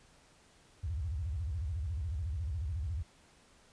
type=tone with vibrato; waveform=sine; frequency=77.78 Hz; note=D#2; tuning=in tune; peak=-33 dBFS; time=0.83-3.03 s; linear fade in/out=10 ms; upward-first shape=square; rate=14 Hz; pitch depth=270 cents each way; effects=pink hiss -63 dBFS RMS until 3.72 s + resampled to 22050 Hz